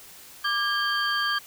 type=tone cluster; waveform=sine; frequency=1181 / 1628 / 3165 / 4604 Hz; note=D6 / G#6 / G7 / D8; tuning=+9 / -35 / +16 / -35 cents; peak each=-28 / -26 / -30 / -32 dBFS; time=0.44-1.39 s; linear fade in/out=10 ms; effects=white hiss -47 dBFS RMS until 1.46 s